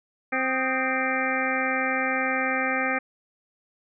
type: harmonic tone with a mistuned harmonic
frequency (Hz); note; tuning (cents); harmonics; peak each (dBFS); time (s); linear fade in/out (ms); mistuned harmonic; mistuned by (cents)
261.6; C4; 0; 1 / 2 / 3 / 5 / 6 / 7 / 8 / 9; -31 / -31 / -31 / -31 / -31 / -31 / -31 / -31; 0.32-2.99; 10; 5; -83
effects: none